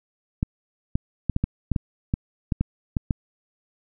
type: clicks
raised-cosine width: 5 ms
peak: -9 dBFS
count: 12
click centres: 0.429 / 0.955 / 1.297 / 1.364 / 1.44 / 1.717 / 1.762 / 2.139 / 2.522 / 2.61 / 2.968 / 3.108 s
effects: none